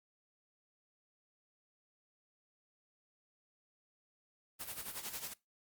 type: noise with tremolo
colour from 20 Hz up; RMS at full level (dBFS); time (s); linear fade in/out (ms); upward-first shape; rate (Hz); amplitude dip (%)
white; -41; 4.59-5.34; 20; sine; 11; 70
effects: noise-tail reverb RT60 0.2 s tail -20 dB re dry + Opus 32 kbps